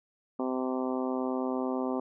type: harmonic tone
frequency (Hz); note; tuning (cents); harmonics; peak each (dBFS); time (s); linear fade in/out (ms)
129; C3; -24; 2 / 3 / 4 / 5 / 6 / 7 / 8 / 9; -31 / -35 / -37 / -39 / -41 / -42 / -43 / -44; 0.39-2; 5
effects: none